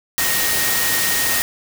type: tone in noise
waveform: sine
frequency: 1864.7 Hz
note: A#6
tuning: in tune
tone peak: -24 dBFS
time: 0.18-1.42 s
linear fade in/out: 0 ms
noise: white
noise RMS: -19 dBFS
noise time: 0.18-1.42 s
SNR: -8 dB
effects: none